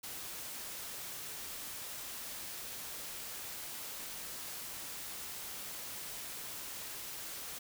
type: noise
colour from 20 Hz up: white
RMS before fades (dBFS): -44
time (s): 0.03-7.59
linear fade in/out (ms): 10
effects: none